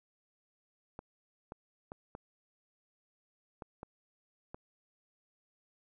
clicks, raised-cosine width 1 ms, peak -29 dBFS, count 7, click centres 0.991 / 1.521 / 1.919 / 2.151 / 3.622 / 3.831 / 4.545 s, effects none

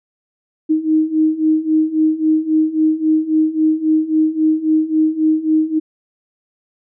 sine beating tone pair, 311.1 / 314.8 Hz, D#4 / D#4, 0 / +20 cents, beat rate 3.7 Hz, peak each -17 / -14 dBFS, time 0.69-5.8 s, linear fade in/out 20 ms, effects none

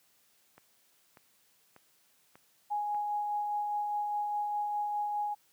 click train, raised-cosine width 0.5 ms, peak -38 dBFS, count 5, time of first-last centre 0.58-2.947 s, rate 1.69 Hz
sine tone with tremolo, 830.6 Hz, G#5, in tune, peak -29 dBFS, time 2.7-5.35 s, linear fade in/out 20 ms, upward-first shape sine, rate 4.9 Hz, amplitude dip 25%
effects white hiss -68 dBFS RMS until 5.52 s + high-pass 100 Hz 12 dB/octave

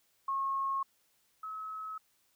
sine tone pair in turn, 1087 / 1286.7 Hz, C#6 / E6, -34 / -42 cents, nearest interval minor third, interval 292 cents, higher second, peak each -30 / -38 dBFS, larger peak first, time 0.28-0.83 / 1.43-1.98 s, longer neither, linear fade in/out 5 ms, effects white hiss -72 dBFS RMS until 2.35 s

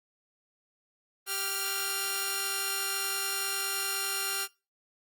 5% pulse tone pair together, 392 / 1396.9 Hz, G4 / F6, 0 / 0 cents, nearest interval octave + minor seventh, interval 2200 cents, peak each -25 / -19 dBFS, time 1.26-4.48 s, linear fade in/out 50 ms, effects noise-tail reverb RT60 0.3 s tail -23 dB re dry + Opus 24 kbps

